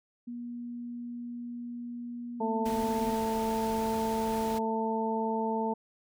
sine tone, 240 Hz, B3, 49 cents flat, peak -36 dBFS, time 0.27-3.15 s, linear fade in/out 10 ms
harmonic tone, 222.7 Hz, A3, 21 cents sharp, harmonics 1 / 2 / 3 / 4, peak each -32 / -33 / -38 / -32 dBFS, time 2.4-5.74 s, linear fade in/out 10 ms
pink noise, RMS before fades -42 dBFS, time 2.65-4.59 s, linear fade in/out 10 ms
effects none

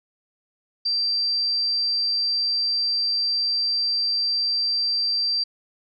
sine tone, 4699 Hz, D8, in tune, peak -20 dBFS, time 0.85-5.44 s, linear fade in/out 10 ms, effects none

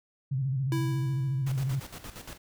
sine tone with vibrato, 133.4 Hz, C3, 34 cents sharp, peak -26 dBFS, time 0.31-1.8 s, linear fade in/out 10 ms, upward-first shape square, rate 14 Hz, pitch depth 71 cents each way
square tone with exponential decay, 329.6 Hz, E4, in tune, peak -29 dBFS, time 0.72-1.87 s, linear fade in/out 1 ms, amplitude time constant 250 ms
pink noise with tremolo, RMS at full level -42 dBFS, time 1.46-2.38 s, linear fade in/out 10 ms, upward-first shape square, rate 8.6 Hz, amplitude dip 65%
effects none

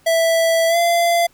square tone with pitch glide, 659.3 to 685.3 Hz, E5 to F5, 0 to -33 cents, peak -14 dBFS, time 0.06-1.27 s, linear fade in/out 10 ms, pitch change +67 cents, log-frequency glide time 0.68-0.77 s, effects pink hiss -55 dBFS RMS until 1.33 s

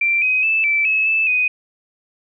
sine tone with pitch steps, 2356 / 2519 / 2630 / 2325 / 2585 / 2628 / 2497 Hz, D7 / D#7 / E7 / D7 / E7 / E7 / D#7, +5 / +21 / -5 / -18 / -34 / -6 / +6 cents, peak -14 dBFS, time 0.01-1.48 s, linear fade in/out 5 ms, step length 210 ms, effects none

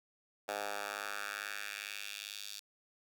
10% pulse tone with high-pass filter sweep, 102.3 Hz, G#2, 26 cents flat, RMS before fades -42 dBFS, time 0.48-2.6 s, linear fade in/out 10 ms, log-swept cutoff 700 to 4200 Hz, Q 1.8, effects 11-bit

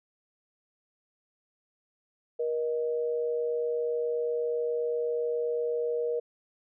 sine tone pair together, 474.6 / 622.3 Hz, A#4 / D#5, +31 / 0 cents, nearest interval perfect fourth, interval 469 cents, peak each -27 / -36 dBFS, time 2.39-6.2 s, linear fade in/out 10 ms, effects none

